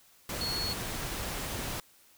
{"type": "tone in noise", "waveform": "sine", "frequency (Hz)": 4349, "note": "C#8", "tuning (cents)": -34, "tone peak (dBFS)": -32, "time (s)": [0.41, 0.73], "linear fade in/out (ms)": 2, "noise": "pink", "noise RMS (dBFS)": -36, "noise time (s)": [0.29, 1.8], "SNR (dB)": 1, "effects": ["white hiss -61 dBFS RMS until 2.17 s"]}